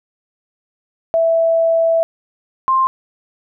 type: tone pair in turn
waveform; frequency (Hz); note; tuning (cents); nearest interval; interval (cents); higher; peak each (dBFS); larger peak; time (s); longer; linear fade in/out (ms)
sine; 659.3 / 1053.2; E5 / C6; 0 / +11; minor sixth; 811; second; -11; neither; 1.14-2.03 / 2.68-2.87; first; 0
effects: none